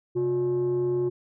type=tone pair together; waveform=sine; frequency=133.3 / 359 Hz; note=C3 / F4; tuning=+33 / +48 cents; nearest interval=octave + perfect fourth; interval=1715 cents; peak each=-29 / -21 dBFS; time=0.15-1.1 s; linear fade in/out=20 ms; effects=tanh soft clip ceiling -20 dBFS